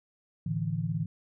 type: chord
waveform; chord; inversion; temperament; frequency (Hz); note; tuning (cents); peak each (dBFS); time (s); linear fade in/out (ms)
sine; A suspended fourth; none; equal; 110 / 146.83 / 164.81; A2 / D3 / E3; 0 / 0 / 0; -34 / -33 / -31; 0.46-1.06; 5
effects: none